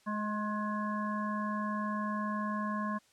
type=harmonic tone with a mistuned harmonic; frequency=210.1 Hz; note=G#3; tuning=20 cents sharp; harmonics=1 / 3 / 5 / 7 / 8; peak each=-34 / -43 / -36 / -51 / -43 dBFS; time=0.06-2.99 s; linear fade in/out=20 ms; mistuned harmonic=5; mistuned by=+23 cents; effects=white hiss -66 dBFS RMS until 3.12 s + low-pass 8000 Hz 12 dB/octave